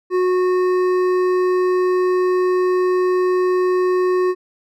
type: tone with hard clipping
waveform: triangle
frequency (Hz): 365.7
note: F#4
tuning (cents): -20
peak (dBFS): -16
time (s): 0.1-4.35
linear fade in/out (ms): 50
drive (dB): 13
effects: none